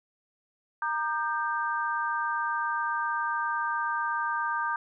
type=chord; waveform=sine; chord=G minor; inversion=first; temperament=equal with one note detuned; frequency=932.3 / 1204.9 / 1568 Hz; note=Bb5 / D6 / G6; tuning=0 / +44 / 0 cents; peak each=-31 dBFS; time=0.82-4.76 s; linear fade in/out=2 ms; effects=none

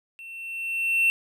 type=tone with level ramp; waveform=triangle; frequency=2700 Hz; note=E7; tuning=41 cents sharp; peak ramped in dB=-38 to -15 dBFS; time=0.19-1.1 s; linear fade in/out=0 ms; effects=none

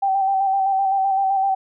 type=tone with vibrato; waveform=sine; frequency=777 Hz; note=G5; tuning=16 cents flat; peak=-16 dBFS; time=0.02-1.55 s; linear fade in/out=10 ms; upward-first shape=square; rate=7.8 Hz; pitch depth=26 cents each way; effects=none

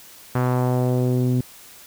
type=tone with low-pass filter sweep; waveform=sawtooth; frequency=125.7 Hz; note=B2; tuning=31 cents sharp; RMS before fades=-20 dBFS; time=0.35-1.41 s; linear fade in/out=5 ms; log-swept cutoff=1400 to 260 Hz; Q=1.5; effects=white hiss -45 dBFS RMS until 1.86 s

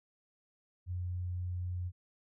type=tone; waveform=sine; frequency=89.6 Hz; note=F2; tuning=45 cents sharp; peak=-34 dBFS; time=0.86-1.92 s; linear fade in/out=50 ms; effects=none

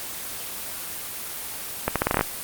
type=accelerating click train; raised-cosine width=0.5 ms; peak=-4 dBFS; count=9; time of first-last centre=1.88-2.21 s; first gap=77 ms; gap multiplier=0.81; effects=white hiss -33 dBFS RMS until 2.43 s + Opus 24 kbps

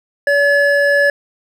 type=tone pair together; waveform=triangle; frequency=571 / 1711.1 Hz; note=D5 / A6; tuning=-49 / -49 cents; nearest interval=octave + perfect fifth; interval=1900 cents; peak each=-11 dBFS; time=0.27-1.1 s; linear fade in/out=2 ms; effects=none

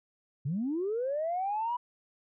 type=linear sweep; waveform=sine; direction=up; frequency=125.1 to 987.8 Hz; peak=-28 dBFS; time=0.45-1.77 s; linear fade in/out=10 ms; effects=tanh soft clip ceiling -24 dBFS

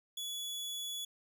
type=tone; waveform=sawtooth; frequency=3400 Hz; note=G#7; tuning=40 cents sharp; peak=-35 dBFS; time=0.17-1.05 s; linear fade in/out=5 ms; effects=none

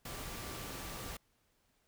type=tone in noise; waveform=sine; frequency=1170 Hz; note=D6; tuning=7 cents flat; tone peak=-54 dBFS; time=0.05-1.17 s; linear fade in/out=5 ms; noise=pink; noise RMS=-44 dBFS; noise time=0.05-1.17 s; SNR=-13 dB; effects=pink hiss -75 dBFS RMS until 1.87 s

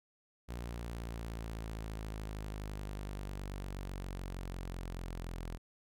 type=exponential sweep; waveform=sawtooth; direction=down; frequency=59.5 to 42.21 Hz; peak=-36 dBFS; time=0.48-5.58 s; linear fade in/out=20 ms; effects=none

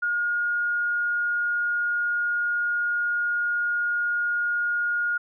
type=tone; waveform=sine; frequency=1429 Hz; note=F6; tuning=39 cents sharp; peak=-22 dBFS; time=0.02-5.18 s; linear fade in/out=10 ms; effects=none

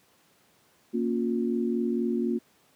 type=chord; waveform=sine; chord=Bb minor; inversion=none; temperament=equal with one note detuned; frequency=233.1 / 277.2 / 356.2 Hz; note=Bb3 / Db4 / F4; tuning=0 / 0 / +34 cents; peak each=-26 / -32 / -29 dBFS; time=0.93-2.39 s; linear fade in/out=20 ms; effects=pink hiss -63 dBFS RMS until 2.75 s + high-pass 150 Hz 12 dB/octave

